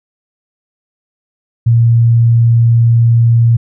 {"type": "tone", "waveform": "sine", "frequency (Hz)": 116.6, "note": "A#2", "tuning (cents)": 1, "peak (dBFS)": -5, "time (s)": [1.66, 3.57], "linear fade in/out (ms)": 10, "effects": []}